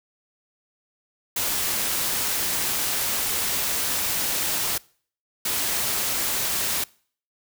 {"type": "noise bursts at uneven times", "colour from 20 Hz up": "white", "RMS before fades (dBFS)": -25, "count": 2, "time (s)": [[1.36, 4.78], [5.45, 6.84]], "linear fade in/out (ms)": 5, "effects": ["noise-tail reverb RT60 0.5 s tail -24 dB re dry"]}